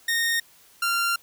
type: tone pair in turn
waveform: sawtooth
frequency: 1848 / 1384.4 Hz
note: A#6 / F6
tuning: -16 / -16 cents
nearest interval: perfect fourth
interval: 500 cents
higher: first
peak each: -18 dBFS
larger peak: neither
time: 0.08-0.4 / 0.82-1.16 s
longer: second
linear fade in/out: 5 ms
effects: white hiss -55 dBFS RMS until 1.22 s

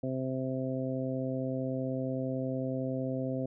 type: harmonic tone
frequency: 130.81 Hz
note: C3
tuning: in tune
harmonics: 1 / 2 / 3 / 4 / 5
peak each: -36 / -34 / -42 / -37 / -41 dBFS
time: 0.03-3.46 s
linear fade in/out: 5 ms
effects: none

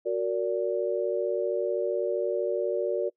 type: chord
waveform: sine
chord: Gb augmented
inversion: none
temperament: just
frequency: 370 / 462.5 / 578.1 Hz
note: Gb4 / Bb4 / D5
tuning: 0 / -14 / -27 cents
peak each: -29 dBFS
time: 0.05-3.1 s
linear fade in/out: 20 ms
effects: noise-tail reverb RT60 0.1 s tail -23 dB re dry

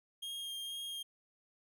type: tone with vibrato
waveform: 45% pulse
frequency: 3230 Hz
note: G#7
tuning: 49 cents flat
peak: -40 dBFS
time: 0.22-1.03 s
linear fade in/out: 10 ms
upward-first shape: sine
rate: 2.1 Hz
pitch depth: 13 cents each way
effects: none

